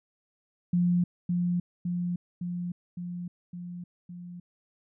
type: tone with echo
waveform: sine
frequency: 176.1 Hz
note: F3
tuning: 15 cents sharp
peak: -21 dBFS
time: 0.73-1.04 s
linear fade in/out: 5 ms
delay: 560 ms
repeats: 6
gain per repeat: -3 dB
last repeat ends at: 4.4 s
effects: none